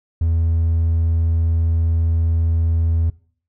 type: tone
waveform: triangle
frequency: 82.5 Hz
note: E2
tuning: 2 cents sharp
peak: -12 dBFS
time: 0.21-3.1 s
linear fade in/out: 5 ms
effects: noise-tail reverb RT60 0.5 s tail -23 dB re dry + tanh soft clip ceiling -8 dBFS